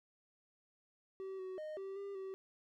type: tone with pitch steps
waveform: triangle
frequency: 383.4 / 374.5 / 616 / 387.7 / 398.2 / 383.3 Hz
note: G4 / F#4 / D#5 / G4 / G4 / G4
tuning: -38 / +21 / -17 / -19 / +27 / -39 cents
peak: -40 dBFS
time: 1.2-2.34 s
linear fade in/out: 0 ms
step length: 190 ms
effects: none